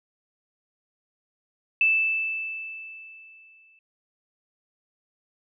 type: tone with exponential decay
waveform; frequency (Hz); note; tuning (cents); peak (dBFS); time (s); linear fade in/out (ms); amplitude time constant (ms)
sine; 2638; E7; +1; -16; 1.81-3.79; 2; 430
effects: none